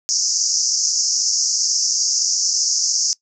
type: band-pass noise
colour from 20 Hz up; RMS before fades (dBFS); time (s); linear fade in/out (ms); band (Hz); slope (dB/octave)
pink; -19; 0.09-3.13; 0; 5000 to 6800; 96
effects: noise-tail reverb RT60 0.1 s tail -21 dB re dry